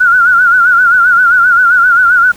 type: tone with vibrato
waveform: sine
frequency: 1437 Hz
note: F6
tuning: 49 cents sharp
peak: -4 dBFS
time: 0-2.32 s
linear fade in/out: 10 ms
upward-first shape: sine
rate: 7.6 Hz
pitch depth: 85 cents each way
effects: pink hiss -37 dBFS RMS until 2.36 s